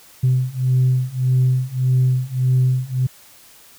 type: beating tone pair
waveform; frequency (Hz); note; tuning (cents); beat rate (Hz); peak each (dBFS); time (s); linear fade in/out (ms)
sine; 127.3 / 129; C3 / C3; -47 / -24; 1.7; -17 / -16; 0.23-3.07; 10
effects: tanh soft clip ceiling -9 dBFS + white hiss -47 dBFS RMS until 3.78 s